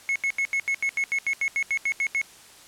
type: tone bursts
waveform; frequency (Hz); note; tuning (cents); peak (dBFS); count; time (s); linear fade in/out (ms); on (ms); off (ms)
triangle; 2186; C#7; -25; -20; 15; 0.09-2.215; 0; 67; 80
effects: white hiss -49 dBFS RMS until 2.67 s + low-pass 10000 Hz 12 dB/octave